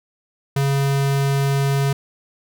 square tone, 138.59 Hz, C#3, in tune, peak -17 dBFS, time 0.56-1.93 s, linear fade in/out 5 ms, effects none

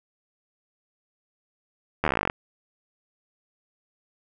slowing click train, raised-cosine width 0.5 ms, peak -7 dBFS, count 16, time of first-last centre 2.04-2.299 s, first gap 12 ms, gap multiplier 1.05, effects none

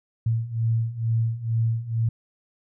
sine beating tone pair, 112.7 / 114.9 Hz, A2 / A#2, +42 / -25 cents, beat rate 2.2 Hz, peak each -26 / -23 dBFS, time 0.26-2.09 s, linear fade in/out 5 ms, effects none

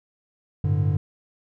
triangle chord, G suspended second, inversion none, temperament just, 98 / 110.25 / 147 Hz, G2 / A2 / D3, 0 / +4 / +2 cents, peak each -20 / -25 / -21 dBFS, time 0.64-0.97 s, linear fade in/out 5 ms, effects none

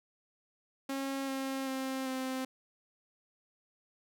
sawtooth tone with pitch steps, 271.9 / 268.2 / 264.5 / 260.8 Hz, C#4 / C4 / C4 / C4, -33 / +43 / +19 / -5 cents, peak -30 dBFS, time 0.89-2.45 s, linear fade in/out 5 ms, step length 390 ms, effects none

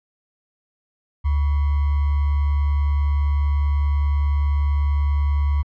sine tone with sample-and-hold, 72.4 Hz, D2, 24 cents flat, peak -16 dBFS, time 1.24-5.63 s, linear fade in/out 20 ms, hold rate 1050 Hz, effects low-pass 2000 Hz 12 dB/octave

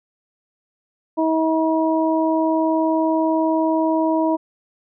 harmonic tone, 320.1 Hz, D#4, 49 cents sharp, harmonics 1 / 2 / 3, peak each -18 / -21 / -23 dBFS, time 1.17-4.37 s, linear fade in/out 20 ms, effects none

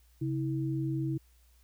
sine tone pair together, 135.8 / 323 Hz, C#3 / E4, -35 / -35 cents, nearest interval octave + minor third, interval 1500 cents, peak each -31 / -33 dBFS, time 0.21-1.18 s, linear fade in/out 10 ms, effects added 60 Hz sine -60 dBFS peak until 1.63 s + white hiss -69 dBFS RMS until 1.63 s

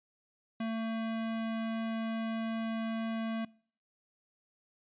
square tone, 224.8 Hz, A3, 37 cents sharp, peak -33 dBFS, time 0.6-3.45 s, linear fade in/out 5 ms, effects noise-tail reverb RT60 0.5 s tail -24 dB re dry + resampled to 8000 Hz

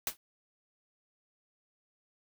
white noise with exponential decay, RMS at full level -28 dBFS, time 0.07-0.17 s, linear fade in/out 1 ms, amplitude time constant 20 ms, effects none

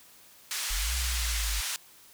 white band-pass noise, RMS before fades -33 dBFS, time 0.51-1.76 s, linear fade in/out 0 ms, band 1300 to 8400 Hz, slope 12 dB/octave
sine linear two-way sweep, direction up then down, 36.71 to 63.6 to 49.94 Hz, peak -29 dBFS, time 0.7-1.61 s, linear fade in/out 10 ms, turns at 0.95 s
effects white hiss -55 dBFS RMS until 2.13 s

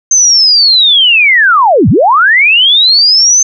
sine linear two-way sweep, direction down then up, 6310 to 81.6 to 6310 Hz, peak -3 dBFS, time 0.11-3.43 s, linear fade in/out 5 ms, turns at 1.89 s, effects none

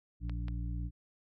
harmonic tone, 58.5 Hz, A#1, 7 cents sharp, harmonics 1 / 2 / 3 / 5, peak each -35 / -41 / -45 / -49 dBFS, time 0.2-0.91 s, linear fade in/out 50 ms
clicks, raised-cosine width 0.3 ms, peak -31 dBFS, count 2, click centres 0.296 / 0.483 s
effects none

